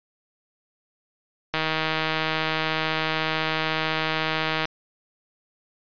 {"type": "click train", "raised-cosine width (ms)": 0.3, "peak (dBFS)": -8, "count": 493, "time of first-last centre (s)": [1.54, 4.654], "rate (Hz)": 158, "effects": ["resampled to 11025 Hz"]}